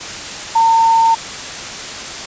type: tone in noise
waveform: sine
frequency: 908 Hz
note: A#5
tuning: 46 cents flat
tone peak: -8 dBFS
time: 0.55-1.15 s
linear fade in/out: 10 ms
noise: white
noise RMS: -26 dBFS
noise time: 0-2.26 s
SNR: +15 dB
effects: resampled to 16000 Hz